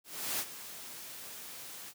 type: noise with ADSR envelope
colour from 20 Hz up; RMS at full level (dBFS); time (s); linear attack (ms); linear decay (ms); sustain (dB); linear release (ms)
white; -33; 0.04-1.94; 350; 58; -13; 59
effects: high-pass 100 Hz 12 dB/octave